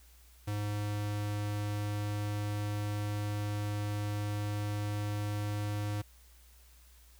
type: tone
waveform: square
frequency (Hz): 103.83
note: G#2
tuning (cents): 0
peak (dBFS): -33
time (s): 0.47-6.02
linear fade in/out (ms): 10
effects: added 60 Hz sine -57 dBFS peak until 7.19 s + white hiss -63 dBFS RMS until 7.19 s